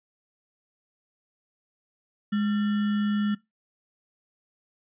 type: tone with sample-and-hold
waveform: sine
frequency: 207.7 Hz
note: G#3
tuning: in tune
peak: -22 dBFS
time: 2.32-3.35 s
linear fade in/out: 10 ms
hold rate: 1575 Hz
effects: noise-tail reverb RT60 0.2 s tail -22 dB re dry + resampled to 8000 Hz